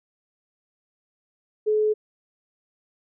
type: tone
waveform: sine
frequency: 427.6 Hz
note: A4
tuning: 49 cents flat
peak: -18 dBFS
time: 1.66-1.94 s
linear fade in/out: 20 ms
effects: none